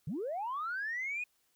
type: linear sweep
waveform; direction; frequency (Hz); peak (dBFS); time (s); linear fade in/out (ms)
sine; up; 123.47 to 2508; -33; 0.07-1.24; 5
effects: tanh soft clip ceiling -30 dBFS + white hiss -74 dBFS RMS until 1.55 s